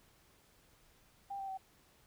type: tone with pitch steps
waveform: sine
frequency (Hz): 794 / 779.5 / 765.2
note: G5 / G5 / G5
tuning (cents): +22 / -10 / -42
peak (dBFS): -39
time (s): 1.3-1.576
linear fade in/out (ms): 10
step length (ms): 92
effects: pink hiss -67 dBFS RMS until 2.06 s